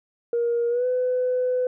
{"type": "tone with pitch glide", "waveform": "sine", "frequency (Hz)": [471.9, 502.9], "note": ["A#4", "B4"], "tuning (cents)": [21, 31], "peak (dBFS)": -19, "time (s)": [0.33, 1.67], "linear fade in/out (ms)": 2, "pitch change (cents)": 110, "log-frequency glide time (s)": [0.69, 0.86], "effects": ["tanh soft clip ceiling -16 dBFS"]}